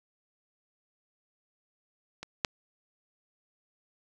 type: clicks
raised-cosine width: 0.2 ms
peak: -22 / -8 dBFS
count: 2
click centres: 2.23 / 2.448 s
effects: none